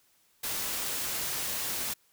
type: noise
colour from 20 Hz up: white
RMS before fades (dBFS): -33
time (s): 0.43-1.94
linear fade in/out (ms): 10
effects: white hiss -67 dBFS RMS until 2.12 s